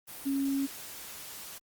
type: tone in noise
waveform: sine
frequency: 274.6 Hz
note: C#4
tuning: 16 cents flat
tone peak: -27 dBFS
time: 0.25-0.67 s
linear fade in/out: 20 ms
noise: white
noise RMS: -44 dBFS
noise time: 0.07-1.59 s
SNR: +14 dB
effects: Opus 32 kbps